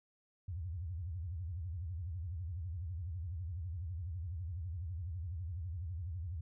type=tone with vibrato; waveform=sine; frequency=85.8 Hz; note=F2; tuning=30 cents flat; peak=-38 dBFS; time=0.48-6.41 s; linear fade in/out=5 ms; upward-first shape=sine; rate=12 Hz; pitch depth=220 cents each way; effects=none